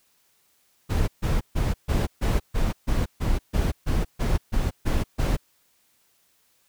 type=noise bursts; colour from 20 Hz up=brown; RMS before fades=-22 dBFS; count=14; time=0.89-5.37 s; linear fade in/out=20 ms; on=190 ms; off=140 ms; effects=white hiss -65 dBFS RMS until 6.68 s